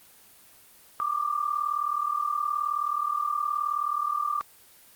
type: tone pair together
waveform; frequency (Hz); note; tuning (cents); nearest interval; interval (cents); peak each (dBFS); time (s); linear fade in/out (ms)
sine; 1165 / 1204; D6 / D6; -14 / +43; minor second; 57; -28; 1-4.41; 0
effects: white hiss -54 dBFS RMS until 4.95 s + Opus 24 kbps